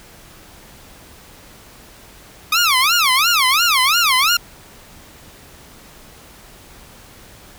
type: tone with vibrato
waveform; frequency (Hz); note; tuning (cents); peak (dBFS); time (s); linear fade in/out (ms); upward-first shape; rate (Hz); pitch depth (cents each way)
15% pulse; 1202; D6; +40; -6; 2.52-4.37; 5; sine; 2.9; 300
effects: pink hiss -43 dBFS RMS until 7.58 s